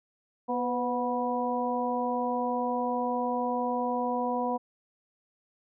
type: harmonic tone with a mistuned harmonic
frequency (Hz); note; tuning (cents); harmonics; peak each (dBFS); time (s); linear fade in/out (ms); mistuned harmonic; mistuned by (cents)
244.3; B3; -19; 1 / 2 / 3 / 4; -32 / -32 / -32 / -32; 0.48-4.58; 20; 2; +38
effects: none